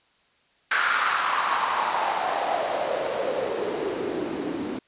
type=noise with band-pass filter sweep; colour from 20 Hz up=white; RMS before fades=-26 dBFS; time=0.71-4.79 s; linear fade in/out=5 ms; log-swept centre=1500 to 270 Hz; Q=4.1; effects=white hiss -63 dBFS RMS until 4.87 s + resampled to 8000 Hz